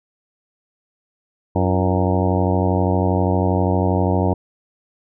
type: harmonic tone with a mistuned harmonic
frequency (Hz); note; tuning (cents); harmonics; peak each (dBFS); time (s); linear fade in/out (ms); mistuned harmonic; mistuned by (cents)
92.5; F#2; 0; 1 / 2 / 3 / 4 / 5 / 6 / 7 / 8 / 9 / 10; -19 / -22 / -24 / -25 / -26 / -27 / -27 / -28 / -29 / -29; 1.55-4.34; 10; 4; -84
effects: none